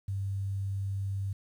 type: tone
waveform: sine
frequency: 98 Hz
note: G2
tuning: in tune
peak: -30 dBFS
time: 0.08-1.33 s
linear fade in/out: 5 ms
effects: 10-bit